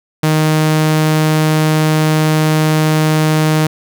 sawtooth tone, 155.56 Hz, D#3, in tune, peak -6 dBFS, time 0.23-3.67 s, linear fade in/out 5 ms, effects none

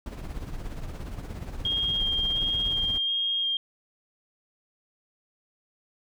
brown noise with tremolo, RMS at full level -32 dBFS, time 0.06-2.98 s, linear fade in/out 2 ms, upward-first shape triangle, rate 17 Hz, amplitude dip 65%
sine tone with vibrato, 3226 Hz, G7, 49 cents sharp, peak -24 dBFS, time 1.65-3.57 s, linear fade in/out 2 ms, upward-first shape square, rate 1.4 Hz, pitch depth 9 cents each way
effects none

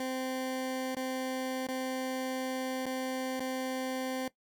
20% pulse tone with dropouts, 259.6 Hz, C4, 13 cents flat, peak -28 dBFS, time 0-4.28 s, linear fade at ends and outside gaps 2 ms, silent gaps 0.949-0.967 / 1.669-1.686 / 2.857-2.863 / 3.396-3.404 s, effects noise-tail reverb RT60 0.1 s tail -18 dB re dry

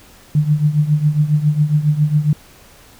sine tone with tremolo, 150.2 Hz, D3, 39 cents sharp, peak -8 dBFS, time 0.35-2.33 s, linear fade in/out 2 ms, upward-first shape triangle, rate 7.3 Hz, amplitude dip 85%, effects pink hiss -45 dBFS RMS until 2.99 s

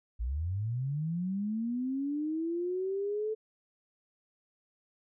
sine linear sweep, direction up, 52.8 to 440 Hz, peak -30 dBFS, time 0.19-3.35 s, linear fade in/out 20 ms, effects none

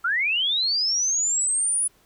sine linear sweep, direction up, 1318 to 10000 Hz, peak -20 dBFS, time 0.04-1.88 s, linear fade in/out 10 ms, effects pink hiss -60 dBFS RMS until 2.05 s

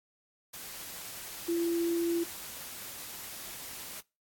sine tone in noise, 339.3 Hz, F4, 50 cents flat, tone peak -27 dBFS, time 1.48-2.24 s, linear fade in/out 10 ms, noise white, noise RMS -43 dBFS, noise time 0.53-4.01 s, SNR +13 dB, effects noise-tail reverb RT60 0.3 s tail -25 dB re dry + AAC 64 kbps

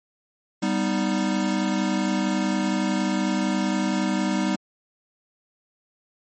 square chord, G augmented, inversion none, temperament equal, 196 / 246.9 / 311.1 Hz, G3 / B3 / D#4, 0 / 0 / 0 cents, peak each -25 / -28 / -27 dBFS, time 0.62-4.56 s, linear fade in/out 10 ms, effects MP3 32 kbps

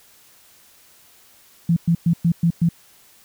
sine tone bursts, 168.6 Hz, E3, 39 cents sharp, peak -13 dBFS, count 6, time 1.69-2.69 s, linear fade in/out 5 ms, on 75 ms, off 110 ms, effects white hiss -52 dBFS RMS until 3.24 s

